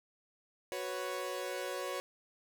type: chord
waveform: sawtooth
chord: F# suspended fourth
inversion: none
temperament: equal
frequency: 370 / 493.9 / 554.4 Hz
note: F#4 / B4 / C#5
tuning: 0 / 0 / 0 cents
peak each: -38 / -38 / -36 dBFS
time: 0.72-2 s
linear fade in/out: 0 ms
effects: none